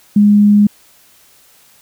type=tone; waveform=sine; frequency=206.4 Hz; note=G#3; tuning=10 cents flat; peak=-5 dBFS; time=0.16-0.67 s; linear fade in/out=5 ms; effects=white hiss -48 dBFS RMS until 1.81 s